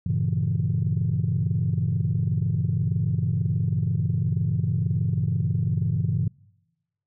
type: chord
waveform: sine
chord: G diminished seventh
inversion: none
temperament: equal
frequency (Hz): 98 / 116.54 / 138.59 / 164.81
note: G2 / Bb2 / Db3 / Fb3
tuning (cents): 0 / 0 / 0 / 0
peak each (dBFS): -26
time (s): 0.06-6.28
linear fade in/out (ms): 5
effects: noise-tail reverb RT60 1.0 s tail -26 dB re dry + tanh soft clip ceiling -14 dBFS